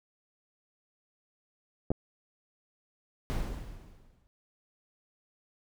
clicks, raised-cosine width 2 ms, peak -16 dBFS, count 2, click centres 1.905 / 1.916 s
brown noise with exponential decay, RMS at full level -28 dBFS, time 3.3-4.27 s, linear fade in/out 0 ms, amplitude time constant 210 ms
effects none

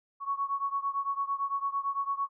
sine beating tone pair, 1108.7 / 1117.6 Hz, C#6 / C#6, 0 / +14 cents, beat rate 8.9 Hz, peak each -31 / -33 dBFS, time 0.2-2.29 s, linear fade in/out 50 ms, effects none

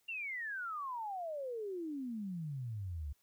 sine exponential sweep, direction down, 2806 to 68 Hz, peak -38 dBFS, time 0.08-3.13 s, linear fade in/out 10 ms, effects white hiss -75 dBFS RMS until 3.22 s

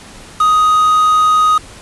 triangle tone with quantisation, 1250 Hz, D#6, 8 cents sharp, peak -6 dBFS, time 0.4-1.58 s, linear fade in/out 5 ms, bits 4, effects pink hiss -36 dBFS RMS until 1.81 s + resampled to 24000 Hz

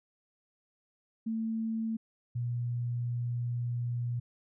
sine tone pair in turn, 223.6 / 120.45 Hz, A3 / B2, +28 / -43 cents, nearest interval major seventh, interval 1071 cents, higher first, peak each -30 / -30 dBFS, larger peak neither, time 1.26-1.97 / 2.35-4.2 s, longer second, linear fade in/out 10 ms, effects none

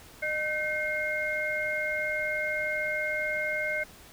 sine tone cluster, 611 / 1536 / 2140 Hz, D#5 / G6 / C7, -32 / -36 / +38 cents, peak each -33 / -33 / -30 dBFS, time 0.22-3.84 s, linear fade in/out 10 ms, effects pink hiss -51 dBFS RMS until 4.12 s

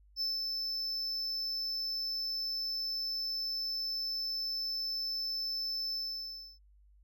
triangle tone with ADSR envelope, 5274 Hz, E8, in tune, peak -29 dBFS, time 0.16-6.59 s, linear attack 52 ms, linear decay 180 ms, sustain -3 dB, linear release 650 ms, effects added 50 Hz sine -59 dBFS peak until 7.03 s

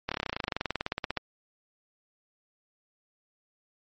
slowing click train, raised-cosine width 0.3 ms, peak -13 dBFS, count 26, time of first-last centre 0.09-1.173 s, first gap 26 ms, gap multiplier 1.04, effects MP3 32 kbps

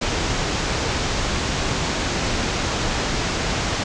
pink low-pass noise, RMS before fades -23 dBFS, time 0.01-3.84 s, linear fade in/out 10 ms, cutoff 7200 Hz, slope 48 dB/octave, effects none

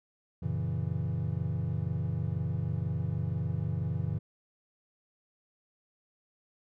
triangle chord, F# dominant seventh, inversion none, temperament equal, 92.5 / 116.54 / 138.59 / 164.81 Hz, F#2 / A#2 / C#3 / E3, 0 / 0 / 0 / 0 cents, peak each -33 dBFS, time 0.42-4.19 s, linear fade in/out 10 ms, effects none

